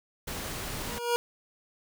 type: noise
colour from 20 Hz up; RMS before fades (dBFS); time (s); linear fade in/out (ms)
pink; -36; 0.27-0.99; 10
type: tone with exponential growth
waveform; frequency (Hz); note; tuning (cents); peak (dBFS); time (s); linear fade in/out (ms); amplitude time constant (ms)
25% pulse; 476.5; A#4; +38; -18; 0.7-1.16; 0; 100
effects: none